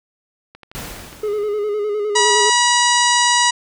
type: click train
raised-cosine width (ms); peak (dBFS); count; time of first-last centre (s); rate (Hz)
0.3; -23; 8; 0.55-1.129; 12.1
type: noise with exponential decay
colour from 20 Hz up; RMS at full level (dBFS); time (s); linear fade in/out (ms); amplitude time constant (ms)
pink; -28; 0.75-2.09; 0; 290
type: tone with vibrato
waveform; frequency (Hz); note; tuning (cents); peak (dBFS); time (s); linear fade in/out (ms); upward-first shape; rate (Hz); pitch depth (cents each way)
triangle; 417.8; G#4; +10; -16; 1.23-2.5; 5; square; 9.8; 36
type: harmonic tone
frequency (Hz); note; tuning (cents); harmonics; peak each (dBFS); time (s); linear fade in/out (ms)
967; B5; -37; 1 / 2 / 3 / 4 / 5 / 6 / 7 / 8 / 9; -16 / -19 / -21 / -22 / -23 / -24 / -24 / -25 / -26; 2.15-3.51; 10
effects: none